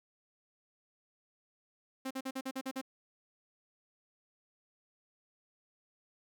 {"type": "tone bursts", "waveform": "sawtooth", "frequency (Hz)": 264.2, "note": "C4", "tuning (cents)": 17, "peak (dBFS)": -32, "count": 8, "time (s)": [2.05, 2.815], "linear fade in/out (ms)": 10, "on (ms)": 58, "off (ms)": 43, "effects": []}